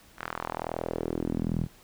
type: tone with band-pass filter sweep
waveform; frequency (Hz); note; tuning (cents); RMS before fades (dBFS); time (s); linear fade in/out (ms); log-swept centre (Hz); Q
sawtooth; 41.2; E1; 0; -32; 0.17-1.68; 50; 1600 to 150; 2.1
effects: pink hiss -56 dBFS RMS until 1.83 s